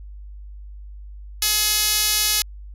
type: tone with band-pass filter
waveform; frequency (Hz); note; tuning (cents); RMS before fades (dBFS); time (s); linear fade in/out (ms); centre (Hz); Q
5% pulse; 423.9; G#4; +35; -20; 1.42-2.42; 2; 9100; 1.6
effects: added 50 Hz sine -35 dBFS peak until 2.74 s